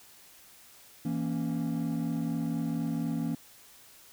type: chord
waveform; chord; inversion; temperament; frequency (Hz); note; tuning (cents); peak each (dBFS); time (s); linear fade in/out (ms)
triangle; A# diminished; second; equal; 164.81 / 233.1 / 277.2; E3 / A#3 / C#4; 0 / 0 / 0; -30 / -30 / -31; 1.05-3.35; 5
effects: tanh soft clip ceiling -22 dBFS + white hiss -55 dBFS RMS until 4.12 s